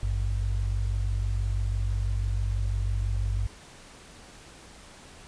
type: tone pair together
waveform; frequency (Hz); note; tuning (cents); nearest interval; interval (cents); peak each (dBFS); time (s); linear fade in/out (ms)
sine; 51.91 / 98; G#1 / G2; 0 / 0; major seventh; 1100; -26 / -29; 0.03-3.47; 0
effects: pink hiss -49 dBFS RMS until 5.27 s + resampled to 22050 Hz